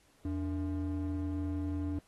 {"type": "ring-modulated tone", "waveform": "triangle", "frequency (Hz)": 187.5, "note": "F#3", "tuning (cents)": 23, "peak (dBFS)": -27, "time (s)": [0.25, 1.99], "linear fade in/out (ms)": 2, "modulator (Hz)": 103, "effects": ["pink hiss -67 dBFS RMS until 2.07 s", "AAC 32 kbps"]}